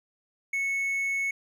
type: tone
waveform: triangle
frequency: 2204 Hz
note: C#7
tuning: 11 cents flat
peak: -24 dBFS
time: 0.53-1.31 s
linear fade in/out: 5 ms
effects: none